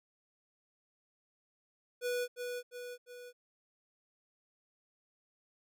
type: tone with echo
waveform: square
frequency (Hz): 490.4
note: B4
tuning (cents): -12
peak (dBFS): -33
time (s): 2.01-2.28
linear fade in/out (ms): 50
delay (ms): 350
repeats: 3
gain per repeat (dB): -5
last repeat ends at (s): 3.33
effects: none